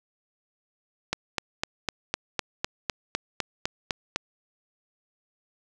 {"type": "click train", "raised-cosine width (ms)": 0.2, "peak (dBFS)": -8, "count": 13, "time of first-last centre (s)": [1.13, 4.16], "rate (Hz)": 3.96, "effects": []}